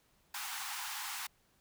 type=high-pass noise; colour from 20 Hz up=pink; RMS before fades=-41 dBFS; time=0.34-1.27 s; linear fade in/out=5 ms; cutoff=780 Hz; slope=96 dB/octave; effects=pink hiss -71 dBFS RMS until 1.6 s